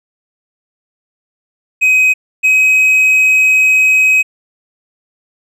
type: tone pair in turn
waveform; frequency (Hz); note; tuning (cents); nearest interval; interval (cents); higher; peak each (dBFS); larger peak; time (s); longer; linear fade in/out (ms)
triangle; 2523 / 2534; D#7 / D#7; +23 / +31; unison; 8; second; -5; neither; 1.81-2.14 / 2.43-4.23; second; 20
effects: resampled to 32000 Hz